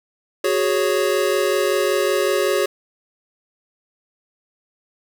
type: chord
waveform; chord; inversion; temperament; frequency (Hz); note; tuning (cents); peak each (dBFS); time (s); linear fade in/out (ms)
square; F# suspended second; none; equal; 370 / 415.3 / 554.4; F#4 / G#4 / C#5; 0 / 0 / 0; -22; 0.44-2.66; 5
effects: none